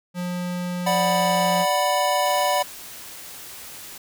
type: tone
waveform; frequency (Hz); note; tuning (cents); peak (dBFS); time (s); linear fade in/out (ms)
square; 178.2; F3; +35; -26; 0.14-1.66; 50
type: chord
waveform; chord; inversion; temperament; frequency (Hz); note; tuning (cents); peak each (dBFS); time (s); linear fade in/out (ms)
square; B minor; first; equal; 587.3 / 740 / 987.8; D5 / F#5 / B5; 0 / 0 / 0; -24; 0.86-2.63; 10
type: noise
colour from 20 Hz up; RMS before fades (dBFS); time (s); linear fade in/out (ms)
white; -39; 2.25-3.98; 5
effects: none